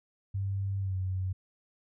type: tone with pitch glide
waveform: sine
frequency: 98 to 93.52 Hz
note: G2 to F#2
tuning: 0 to +19 cents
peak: -29 dBFS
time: 0.34-1.33 s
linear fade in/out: 10 ms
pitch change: -81 cents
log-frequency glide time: 0.8-0.96 s
effects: none